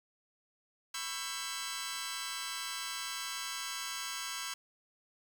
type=chord; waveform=10% pulse; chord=C# half-diminished seventh; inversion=third; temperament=just; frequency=997.9 / 1108.7 / 1330.5 / 1596.6 Hz; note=B5 / C#6 / E6 / G6; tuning=+18 / 0 / +16 / +31 cents; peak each=-36 / -36 / -35 / -34 dBFS; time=0.94-4.54 s; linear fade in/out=5 ms; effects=9-bit